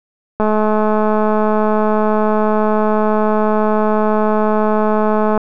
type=click train; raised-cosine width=1 ms; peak=-3 dBFS; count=1066; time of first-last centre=0.4-5.377 s; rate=214 Hz; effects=none